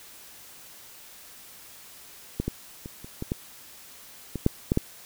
clicks, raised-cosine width 3 ms, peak -13 / -14 / -24 / -28 / -18 / -13 / -17 / -6 / -8 / -8 dBFS, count 10, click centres 2.4 / 2.48 / 2.859 / 3.045 / 3.224 / 3.319 / 4.357 / 4.464 / 4.719 / 4.774 s, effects white hiss -48 dBFS RMS until 5.05 s

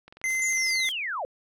click train, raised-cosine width 0.3 ms, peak -31 dBFS, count 18, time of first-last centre 0.08-0.846 s, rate 22.2 Hz
square tone, 2067 Hz, C7, 22 cents flat, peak -25 dBFS, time 0.24-0.89 s, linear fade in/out 0 ms
violet noise with tremolo, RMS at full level -38 dBFS, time 0.28-0.92 s, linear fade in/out 5 ms, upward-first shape sine, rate 5.4 Hz, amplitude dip 70%
sine linear sweep, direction down, 7140 to 478.1 Hz, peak -28 dBFS, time 0.42-1.25 s, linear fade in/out 0 ms
effects low-pass 11000 Hz 12 dB/octave

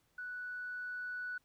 sine tone with level ramp, 1480 Hz, F#6, in tune, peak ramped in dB -40 to -37 dBFS, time 0.18-1.38 s, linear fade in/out 5 ms, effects tanh soft clip ceiling -33 dBFS + pink hiss -75 dBFS RMS until 1.44 s

